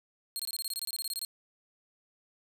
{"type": "tone bursts", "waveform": "20% pulse", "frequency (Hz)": 4247, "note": "C8", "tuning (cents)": 25, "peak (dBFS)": -27, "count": 16, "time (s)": [0.36, 1.249], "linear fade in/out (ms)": 0, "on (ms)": 34, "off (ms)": 23, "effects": ["11-bit"]}